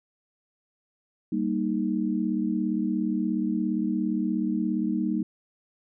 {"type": "chord", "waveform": "sine", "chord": "Eb major", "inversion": "first", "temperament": "equal", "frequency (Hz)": [196, 233.1, 311.1], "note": ["G3", "Bb3", "Eb4"], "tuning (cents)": [0, 0, 0], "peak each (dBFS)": -28, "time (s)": [1.32, 5.23], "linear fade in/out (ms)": 5, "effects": []}